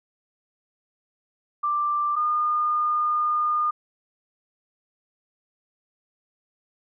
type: tone pair in turn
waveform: sine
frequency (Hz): 1180 / 1216.7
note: D6 / D#6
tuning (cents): +8 / -39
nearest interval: minor second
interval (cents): 53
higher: second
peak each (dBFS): -21 / -20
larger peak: second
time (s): 1.63-2.16 / 2.16-3.71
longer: second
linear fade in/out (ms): 10
effects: none